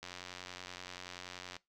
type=click train; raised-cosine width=0.2 ms; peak=-27 dBFS; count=140; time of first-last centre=0.03-1.566 s; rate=90.5 Hz; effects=noise-tail reverb RT60 0.2 s tail -21 dB re dry